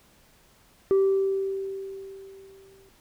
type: tone with exponential decay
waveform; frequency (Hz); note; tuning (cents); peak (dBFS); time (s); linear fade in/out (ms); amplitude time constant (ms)
sine; 388.4; G4; -16; -14; 0.91-2.89; 0; 430
effects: tanh soft clip ceiling -16 dBFS + pink hiss -59 dBFS RMS until 3 s